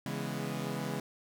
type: chord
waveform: sawtooth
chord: C# minor seventh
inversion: none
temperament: equal with one note detuned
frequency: 138.59 / 164.81 / 205.9 / 246.9 Hz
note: C#3 / E3 / G#3 / B3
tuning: 0 / 0 / -15 / 0 cents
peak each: -35 / -36 / -35 / -38 dBFS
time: 0.06-1 s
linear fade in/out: 2 ms
effects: none